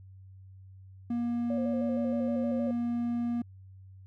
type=tone; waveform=triangle; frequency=237.4 Hz; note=A#3; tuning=32 cents sharp; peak=-26 dBFS; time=1.1-3.42 s; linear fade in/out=5 ms
type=tone with vibrato; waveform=sine; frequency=550 Hz; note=C#5; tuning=14 cents flat; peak=-33 dBFS; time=1.5-2.71 s; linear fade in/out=2 ms; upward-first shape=square; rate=6.4 Hz; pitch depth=62 cents each way
effects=added 95 Hz sine -48 dBFS peak until 4.06 s